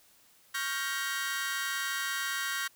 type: chord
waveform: sawtooth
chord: G half-diminished seventh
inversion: second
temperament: equal with one note detuned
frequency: 1108.7 / 1396.9 / 1568 / 1888.5 Hz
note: Db6 / F6 / G6 / Bb6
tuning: 0 / 0 / 0 / +22 cents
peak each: -36 / -35 / -32 / -32 dBFS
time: 0.54-2.68 s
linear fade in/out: 10 ms
effects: white hiss -62 dBFS RMS until 2.75 s